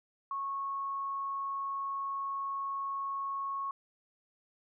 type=tone; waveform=sine; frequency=1100 Hz; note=C#6; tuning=14 cents flat; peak=-33 dBFS; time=0.31-3.71 s; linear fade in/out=2 ms; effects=none